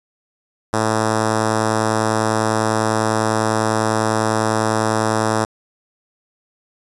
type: tone with notch filter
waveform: 5% pulse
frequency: 110 Hz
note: A2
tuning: in tune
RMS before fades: -18 dBFS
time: 0.73-5.45 s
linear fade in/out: 5 ms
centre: 3000 Hz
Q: 1.2
effects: resampled to 24000 Hz